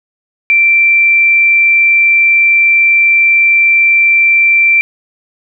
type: tone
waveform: sine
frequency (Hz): 2349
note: D7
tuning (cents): 0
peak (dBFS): -5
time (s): 0.5-4.81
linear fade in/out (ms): 0
effects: none